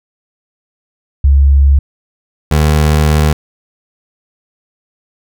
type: tone pair in turn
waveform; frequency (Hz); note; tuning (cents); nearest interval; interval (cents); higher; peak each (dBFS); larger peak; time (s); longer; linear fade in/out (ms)
sine / 25% pulse; 69.4 / 76.07; C#2 / D#2; +3 / -39; major second; 158; second; -4; neither; 1.24-1.79 / 2.51-3.33; second; 5
effects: none